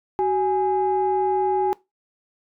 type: tone pair together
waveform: sine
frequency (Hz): 377.5 / 830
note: F#4 / G#5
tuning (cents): +35 / -1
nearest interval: octave + major second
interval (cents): 1364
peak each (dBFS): -20 / -20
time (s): 0.19-1.73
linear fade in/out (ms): 0
effects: noise-tail reverb RT60 0.2 s tail -21 dB re dry + tanh soft clip ceiling -12 dBFS